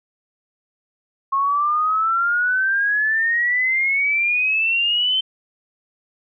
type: exponential sweep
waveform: sine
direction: up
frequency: 1082 to 3098 Hz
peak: -16 dBFS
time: 1.32-5.21 s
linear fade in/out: 10 ms
effects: none